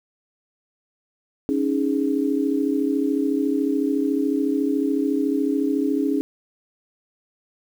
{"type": "chord", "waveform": "sine", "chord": "C# suspended second", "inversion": "none", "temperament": "equal", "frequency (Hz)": [277.2, 311.1, 415.3], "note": ["C#4", "D#4", "G#4"], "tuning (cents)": [0, 0, 0], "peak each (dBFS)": [-21, -24, -26], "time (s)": [1.49, 6.21], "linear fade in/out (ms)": 0, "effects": ["8-bit"]}